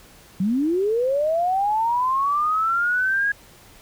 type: linear sweep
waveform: sine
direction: up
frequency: 177.7 to 1661.2 Hz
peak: -18 dBFS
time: 0.4-3.32 s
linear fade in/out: 5 ms
effects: pink hiss -49 dBFS RMS until 3.81 s